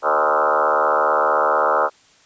sine tone with frequency modulation, 932.3 Hz, A#5, in tune, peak -14 dBFS, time 0.02-1.9 s, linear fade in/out 50 ms, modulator 75.6 Hz, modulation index 6.1, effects white hiss -53 dBFS RMS until 2.25 s + resampled to 16000 Hz

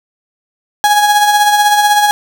35% pulse tone with tremolo, 830.6 Hz, G#5, in tune, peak -4 dBFS, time 0.84-2.11 s, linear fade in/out 0 ms, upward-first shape sine, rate 16 Hz, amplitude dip 45%, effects none

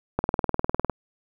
click train, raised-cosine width 1 ms, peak -8 dBFS, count 15, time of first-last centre 0.19-0.897 s, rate 19.8 Hz, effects 8-bit

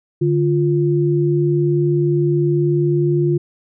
sine tone pair together, 146.83 / 349.2 Hz, D3 / F4, 0 / 0 cents, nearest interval octave + minor third, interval 1500 cents, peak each -16 dBFS, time 0.21-3.38 s, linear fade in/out 10 ms, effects none

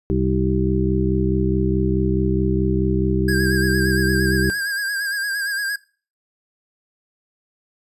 harmonic tone, 64.7 Hz, C2, 19 cents flat, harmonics 1 / 2 / 3 / 5 / 6, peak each -23 / -23 / -23 / -23 / -23 dBFS, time 0.1-4.5 s, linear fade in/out 0 ms
square tone with vibrato, 1623 Hz, G#6, 40 cents flat, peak -22 dBFS, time 3.28-5.76 s, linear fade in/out 5 ms, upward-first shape sine, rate 8.7 Hz, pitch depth 52 cents each way
effects noise-tail reverb RT60 0.4 s tail -21 dB re dry + resampled to 32000 Hz

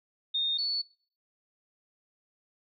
sine tone pair in turn, 3672 / 4439 Hz, A#7 / C#8, -27 / +2 cents, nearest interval minor third, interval 329 cents, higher second, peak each -26 / -27 dBFS, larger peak first, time 0.34-0.58 / 0.58-0.82 s, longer neither, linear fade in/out 10 ms, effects noise-tail reverb RT60 0.5 s tail -23 dB re dry

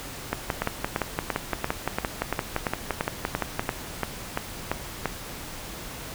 two click trains, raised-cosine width 0.5 ms, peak -9 / -9 dBFS, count 14 / 20, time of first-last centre 0.62-5.057 / 0.33-3.595 s, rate 2.93 / 5.82 Hz, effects pink hiss -38 dBFS RMS until 6.14 s

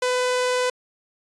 sawtooth tone with vibrato, 501 Hz, B4, 25 cents sharp, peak -16 dBFS, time 0.02-0.7 s, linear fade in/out 5 ms, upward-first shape triangle, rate 20 Hz, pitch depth 10 cents each way, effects resampled to 22050 Hz

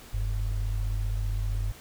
sine tone pair together, 45.11 / 100.6 Hz, F#1 / G2, -43 / +45 cents, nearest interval octave + major second, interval 1388 cents, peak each -27 / -31 dBFS, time 0.13-1.72 s, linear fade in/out 10 ms, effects pink hiss -49 dBFS RMS until 1.8 s

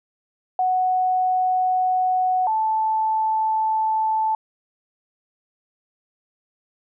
sine tone pair in turn, 740 / 876.4 Hz, F#5 / A5, 0 / -7 cents, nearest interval minor third, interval 293 cents, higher second, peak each -17 / -18 dBFS, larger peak first, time 0.59-2.47 / 2.47-4.35 s, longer neither, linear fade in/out 2 ms, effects none

